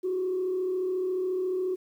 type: tone with frequency modulation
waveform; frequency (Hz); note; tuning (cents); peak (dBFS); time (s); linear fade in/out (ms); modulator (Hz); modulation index
sine; 370; F#4; 0; -25; 0.03-1.76; 20; 34.2; 0.36
effects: tanh soft clip ceiling -21 dBFS + 10-bit